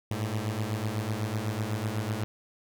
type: beating tone pair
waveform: sawtooth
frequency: 103.8 / 111.8 Hz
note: G#2 / A2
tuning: 0 / +28 cents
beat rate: 8 Hz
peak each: -28 dBFS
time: 0.11-2.24 s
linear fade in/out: 0 ms
effects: none